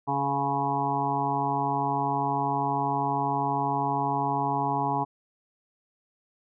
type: harmonic tone with a mistuned harmonic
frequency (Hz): 140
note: C#3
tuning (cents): +18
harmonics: 1 / 2 / 3 / 5 / 6 / 7 / 8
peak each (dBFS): -33 / -33 / -36 / -33 / -28 / -30 / -36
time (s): 0.07-5.05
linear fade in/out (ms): 20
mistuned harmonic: 8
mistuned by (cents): -43
effects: none